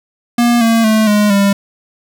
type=tone with pitch steps; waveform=square; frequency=238.3 / 227.9 / 218 / 208.5 / 199.46 Hz; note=A#3 / A#3 / A3 / G#3 / G3; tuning=+38 / -39 / -16 / +7 / +30 cents; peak=-9 dBFS; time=0.38-1.53 s; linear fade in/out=5 ms; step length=230 ms; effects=none